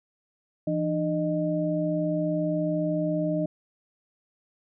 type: tone cluster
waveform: sine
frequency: 168.1 / 302.5 / 615 Hz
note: E3 / D#4 / D#5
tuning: +34 / -49 / -20 cents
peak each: -28 dBFS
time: 0.67-3.46 s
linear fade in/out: 5 ms
effects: none